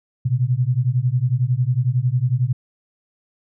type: beating tone pair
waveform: sine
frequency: 120 / 131 Hz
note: B2 / C3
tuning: -49 / +2 cents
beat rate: 11 Hz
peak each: -19 dBFS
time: 0.25-2.53 s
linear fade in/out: 10 ms
effects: none